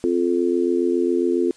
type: chord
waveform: sine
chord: F major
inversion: second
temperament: just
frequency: 261.9 / 349.2 / 436.5 Hz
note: C4 / F4 / A4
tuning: +2 / 0 / -14 cents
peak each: -23 / -19 / -24 dBFS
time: 0.04-1.51 s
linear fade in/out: 0 ms
effects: white hiss -52 dBFS RMS until 1.56 s + resampled to 22050 Hz